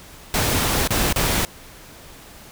pink noise with dropouts, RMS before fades -20 dBFS, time 0.34-1.45 s, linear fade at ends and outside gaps 1 ms, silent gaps 0.875-0.906 / 1.127-1.16 s, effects pink hiss -43 dBFS RMS until 2.51 s

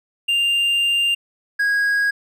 triangle tone pair in turn, 2794 / 1646.5 Hz, F7 / G#6, 0 / -15 cents, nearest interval major sixth, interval 915 cents, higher first, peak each -14 dBFS, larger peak neither, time 0.28-1.15 / 1.59-2.11 s, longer first, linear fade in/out 10 ms, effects none

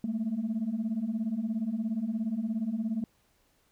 sine beating tone pair, 210 / 227 Hz, G#3 / A#3, +19 / -46 cents, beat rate 17 Hz, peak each -32 / -29 dBFS, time 0.04-3.04 s, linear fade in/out 2 ms, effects tanh soft clip ceiling -24 dBFS + pink hiss -69 dBFS RMS until 3.71 s

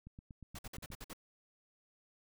click train, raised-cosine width 5 ms, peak -38 dBFS, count 8, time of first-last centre 0.07-0.903 s, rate 8.4 Hz
pink noise bursts, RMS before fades -47 dBFS, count 7, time 0.55-1.134 s, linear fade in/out 5 ms, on 38 ms, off 53 ms
effects none

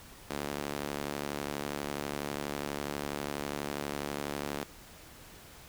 sawtooth tone with high-pass filter, 72.2 Hz, D2, 29 cents flat, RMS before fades -37 dBFS, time 0.3-4.64 s, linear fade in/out 5 ms, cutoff 280 Hz, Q 0.82, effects pink hiss -52 dBFS RMS until 5.68 s

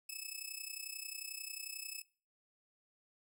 10% pulse tone with amplitude modulation, 2600 Hz, E7, 24 cents flat, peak -31 dBFS, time 0.09-2.02 s, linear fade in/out 5 ms, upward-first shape sine, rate 31.2 Hz, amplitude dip 85%, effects noise-tail reverb RT60 0.4 s tail -21 dB re dry

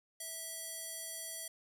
square tone with band-pass filter, 654 Hz, E5, 14 cents flat, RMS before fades -44 dBFS, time 0.2-1.48 s, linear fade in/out 5 ms, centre 10000 Hz, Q 1.6, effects 11-bit

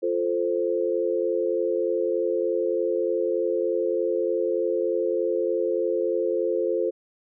sine chord, F major, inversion none, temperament equal, 349.2 / 440 / 523.3 Hz, F4 / A4 / C5, 0 / 0 / 0 cents, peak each -26 dBFS, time 0.02-6.91 s, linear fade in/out 20 ms, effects none

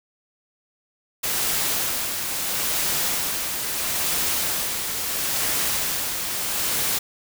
white noise with tremolo, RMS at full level -23 dBFS, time 1.23-6.99 s, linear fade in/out 10 ms, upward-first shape sine, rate 0.75 Hz, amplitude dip 40%, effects none

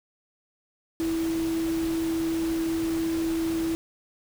sine tone in noise, 327.5 Hz, E4, 11 cents flat, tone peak -24 dBFS, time 1-3.75 s, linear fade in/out 0 ms, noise pink, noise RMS -38 dBFS, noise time 1-3.75 s, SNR +11 dB, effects none

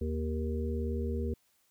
harmonic tone, 78.1 Hz, D#2, 7 cents sharp, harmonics 1 / 3 / 5 / 6, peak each -32 / -37 / -39 / -40 dBFS, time 0.01-1.34 s, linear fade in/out 5 ms, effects white hiss -71 dBFS RMS until 1.7 s

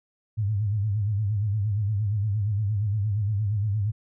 sine tone with vibrato, 103.83 Hz, G#2, in tune, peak -22 dBFS, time 0.37-3.92 s, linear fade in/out 20 ms, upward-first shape sine, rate 8.6 Hz, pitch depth 110 cents each way, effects none

